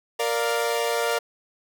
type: chord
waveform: sawtooth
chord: Bb major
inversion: none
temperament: equal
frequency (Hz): 466.2 / 587.3 / 698.5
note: Bb4 / D5 / F5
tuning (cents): 0 / 0 / 0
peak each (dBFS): -21 / -24 / -25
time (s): 0.19-1.19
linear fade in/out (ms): 10
effects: none